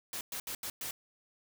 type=noise bursts at uneven times; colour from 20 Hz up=white; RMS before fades=-39 dBFS; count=5; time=0.13-0.21 / 0.32-0.4 / 0.47-0.55 / 0.63-0.7 / 0.81-0.91 s; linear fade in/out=2 ms; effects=none